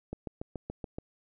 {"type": "click train", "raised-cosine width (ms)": 2, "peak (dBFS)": -23, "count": 7, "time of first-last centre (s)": [0.13, 0.985], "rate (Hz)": 7.02, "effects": []}